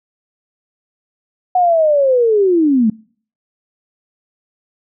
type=linear sweep; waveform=sine; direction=down; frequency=740 to 207.7 Hz; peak=-9 dBFS; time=1.55-2.9 s; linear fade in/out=5 ms; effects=noise-tail reverb RT60 0.5 s tail -25 dB re dry